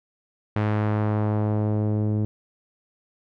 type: tone with low-pass filter sweep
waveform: sawtooth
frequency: 106 Hz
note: G#2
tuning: 36 cents sharp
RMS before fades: -23 dBFS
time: 0.56-2.25 s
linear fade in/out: 0 ms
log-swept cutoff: 2100 to 340 Hz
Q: 0.92
effects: none